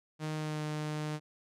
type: tone with pitch glide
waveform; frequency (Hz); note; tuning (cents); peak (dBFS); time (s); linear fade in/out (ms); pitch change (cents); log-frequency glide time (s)
sawtooth; 154.8 to 152.14; D#3 to D#3; -9 to -39; -30; 0.19-1.2; 50; -30; 0.35-0.63
effects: low-pass 9000 Hz 12 dB/octave